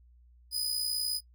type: tone with amplitude modulation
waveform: sawtooth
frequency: 4987 Hz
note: D#8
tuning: 3 cents sharp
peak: -24 dBFS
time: 0.51-1.21 s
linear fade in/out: 50 ms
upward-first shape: sine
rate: 59.8 Hz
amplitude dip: 55%
effects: noise-tail reverb RT60 0.1 s tail -22 dB re dry + added 60 Hz sine -56 dBFS peak until 1.34 s